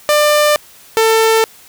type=tone pair in turn; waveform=sawtooth; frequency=596 / 446.3 Hz; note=D5 / A4; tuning=+25 / +25 cents; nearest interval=perfect fourth; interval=500 cents; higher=first; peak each=-5 dBFS; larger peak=neither; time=0.09-0.56 / 0.97-1.44 s; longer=neither; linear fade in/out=0 ms; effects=white hiss -42 dBFS RMS until 1.68 s